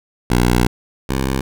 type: tone pair in turn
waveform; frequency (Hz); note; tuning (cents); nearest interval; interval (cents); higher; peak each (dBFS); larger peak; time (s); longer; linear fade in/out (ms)
10% pulse; 60.5 / 66.45; B1 / C2; -35 / +27; major second; 162; second; -4 / -9; first; 0.3-0.67 / 1.09-1.41; first; 5
effects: none